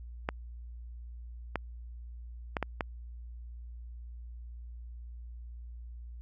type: clicks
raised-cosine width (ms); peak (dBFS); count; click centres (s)
0.5; -15; 5; 0.289 / 1.557 / 2.568 / 2.627 / 2.808
effects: added 59 Hz sine -42 dBFS peak until 6.21 s